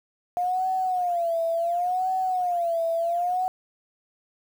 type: tone with vibrato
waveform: sine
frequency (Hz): 706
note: F5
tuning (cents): +19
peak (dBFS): -22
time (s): 0.37-3.48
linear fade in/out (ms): 0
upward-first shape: sine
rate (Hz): 0.7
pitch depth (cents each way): 110
effects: 8-bit